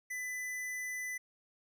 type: tone with hard clipping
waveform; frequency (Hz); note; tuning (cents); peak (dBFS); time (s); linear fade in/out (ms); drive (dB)
sine; 2000; B6; +21; -38; 0.1-1.18; 10; 18
effects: none